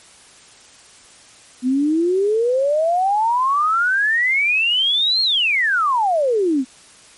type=exponential two-way sweep; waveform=sine; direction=up then down; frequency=245.7 to 4303 to 245.7 Hz; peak=-14 dBFS; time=1.62-6.65 s; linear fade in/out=50 ms; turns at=5.22 s; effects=white hiss -46 dBFS RMS until 7.17 s + MP3 48 kbps